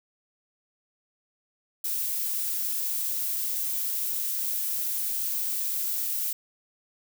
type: noise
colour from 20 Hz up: violet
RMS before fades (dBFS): -29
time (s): 1.84-6.33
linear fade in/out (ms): 5
effects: none